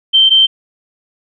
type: tone pair in turn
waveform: sine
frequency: 3123 / 3123 Hz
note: G7 / G7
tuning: -7 / -7 cents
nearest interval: unison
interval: 0 cents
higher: neither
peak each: -5 dBFS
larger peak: neither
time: 0.13-0.3 / 0.3-0.47 s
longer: neither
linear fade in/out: 20 ms
effects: none

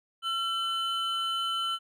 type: tone pair together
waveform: triangle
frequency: 1351 / 3033 Hz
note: E6 / F#7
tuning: +42 / +42 cents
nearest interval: octave + major second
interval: 1400 cents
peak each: -29 / -29 dBFS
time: 0.22-1.79 s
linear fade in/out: 50 ms
effects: none

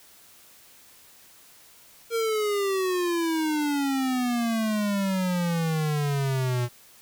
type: exponential sweep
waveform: square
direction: down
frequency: 465.3 to 120 Hz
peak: -24 dBFS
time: 2.1-6.69 s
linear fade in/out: 50 ms
effects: white hiss -53 dBFS RMS until 7.01 s

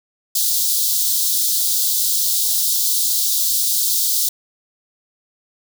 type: high-pass noise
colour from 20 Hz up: white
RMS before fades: -18 dBFS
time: 0.35-4.29 s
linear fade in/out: 5 ms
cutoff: 3600 Hz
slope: 48 dB/octave
effects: none

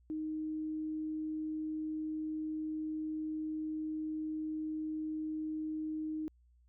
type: tone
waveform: sine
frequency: 311.1 Hz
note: D#4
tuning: in tune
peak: -35 dBFS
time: 0.1-6.28 s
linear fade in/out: 0 ms
effects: added 60 Hz sine -63 dBFS peak until 6.68 s

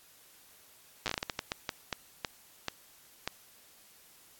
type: slowing click train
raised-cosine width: 0.2 ms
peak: -14 dBFS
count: 16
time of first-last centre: 1.06-3.276 s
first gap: 8 ms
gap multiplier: 1.36
effects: white hiss -59 dBFS RMS until 4.39 s + AAC 64 kbps

